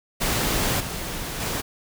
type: noise with level steps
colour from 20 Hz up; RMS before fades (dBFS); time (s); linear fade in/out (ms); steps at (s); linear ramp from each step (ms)
pink; -23 / -31 / -27; 0.2-1.62; 20; 0.8 / 1.4; 5
effects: none